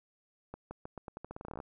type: accelerating click train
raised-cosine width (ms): 1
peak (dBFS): -28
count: 18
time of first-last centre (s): 0.54-1.602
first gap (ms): 170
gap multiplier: 0.85
effects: none